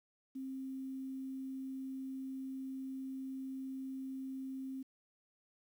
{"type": "tone with quantisation", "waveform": "sine", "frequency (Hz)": 264.9, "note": "C4", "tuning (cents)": 22, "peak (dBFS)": -40, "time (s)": [0.35, 4.83], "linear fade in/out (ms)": 10, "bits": 11, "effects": []}